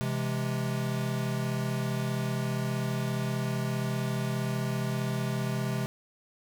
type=chord; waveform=square; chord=C augmented; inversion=none; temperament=equal with one note detuned; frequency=130.81 / 165.96 / 207.7 Hz; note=C3 / E3 / G#3; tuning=0 / +12 / 0 cents; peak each=-31 / -37 / -35 dBFS; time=0.01-5.86 s; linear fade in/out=0 ms; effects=none